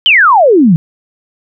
sine exponential sweep, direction down, 3191 to 151.8 Hz, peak -3 dBFS, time 0.06-0.76 s, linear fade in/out 0 ms, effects none

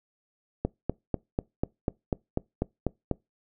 click train, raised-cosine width 2 ms, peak -12 dBFS, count 11, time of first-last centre 0.65-3.113 s, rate 4.06 Hz, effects noise-tail reverb RT60 0.2 s tail -24 dB re dry

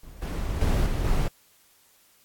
brown noise with level steps, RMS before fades -44 / -28 / -22 / -26 / -23 dBFS, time 0.03-1.28 s, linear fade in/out 5 ms, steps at 0.22 / 0.61 / 0.86 / 1.04 s, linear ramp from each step 2 ms, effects white hiss -60 dBFS RMS until 2.24 s + AAC 64 kbps

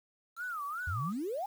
sine tone with vibrato, 1300 Hz, E6, 24 cents flat, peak -35 dBFS, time 0.36-1.13 s, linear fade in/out 50 ms, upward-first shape sine, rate 2.6 Hz, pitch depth 240 cents each way
sine exponential sweep, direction up, 76 to 845 Hz, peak -33 dBFS, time 0.87-1.46 s, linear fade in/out 5 ms
effects 9-bit

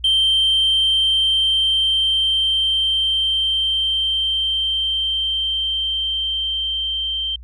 sine tone with level ramp, 3135 Hz, G7, 1 cent flat, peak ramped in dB -11 to -20 dBFS, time 0.04-7.36 s, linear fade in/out 5 ms, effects tanh soft clip ceiling -11 dBFS + added 60 Hz sine -35 dBFS peak until 7.43 s

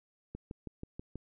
click train, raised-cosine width 3 ms, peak -28 dBFS, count 6, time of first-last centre 0.35-1.156 s, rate 6.2 Hz, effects none

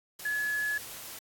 sine tone in noise, 1701 Hz, G#6, 41 cents sharp, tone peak -28 dBFS, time 0.25-0.78 s, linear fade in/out 5 ms, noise white, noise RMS -43 dBFS, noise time 0.19-1.19 s, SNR +12 dB, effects AAC 64 kbps

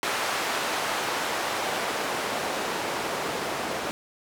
white noise with band-pass filter sweep, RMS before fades -29 dBFS, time 0.03-3.91 s, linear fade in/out 0 ms, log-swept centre 900 to 460 Hz, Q 0.71, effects none

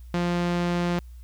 sawtooth tone with low-pass filter, 174.61 Hz, F3, in tune, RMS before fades -25 dBFS, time 0.14-0.99 s, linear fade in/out 0 ms, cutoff 5200 Hz, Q 0.62, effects added 60 Hz sine -40 dBFS peak until 1.23 s + white hiss -64 dBFS RMS until 1.23 s

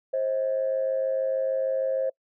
sine tone pair together, 530.5 / 637 Hz, C5 / D#5, +24 / +41 cents, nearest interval minor third, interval 317 cents, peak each -23 / -30 dBFS, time 0.13-2.1 s, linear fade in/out 10 ms, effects noise-tail reverb RT60 0.1 s tail -25 dB re dry + tanh soft clip ceiling -17 dBFS

